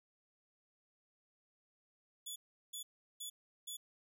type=tone bursts; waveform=15% pulse; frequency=3431 Hz; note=A7; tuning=44 cents flat; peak=-36 dBFS; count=4; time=2.26-3.77 s; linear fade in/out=10 ms; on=100 ms; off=370 ms; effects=none